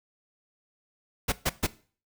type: noise bursts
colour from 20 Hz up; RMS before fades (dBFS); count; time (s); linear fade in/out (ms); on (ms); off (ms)
pink; -25; 3; 1.28-1.669; 10; 43; 130
effects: noise-tail reverb RT60 0.4 s tail -18 dB re dry